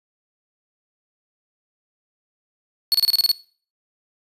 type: tone bursts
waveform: 45% pulse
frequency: 4397 Hz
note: C#8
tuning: 15 cents flat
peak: -13 dBFS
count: 8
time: 2.92-3.315 s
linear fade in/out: 0 ms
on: 24 ms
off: 29 ms
effects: noise-tail reverb RT60 0.4 s tail -19 dB re dry + resampled to 32000 Hz